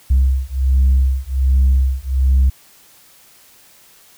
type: beating tone pair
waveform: sine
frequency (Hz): 65.41 / 66.71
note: C2 / C2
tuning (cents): 0 / +34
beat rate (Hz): 1.3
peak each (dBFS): -13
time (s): 0.1-2.5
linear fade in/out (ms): 10
effects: tanh soft clip ceiling -7 dBFS + white hiss -48 dBFS RMS until 4.17 s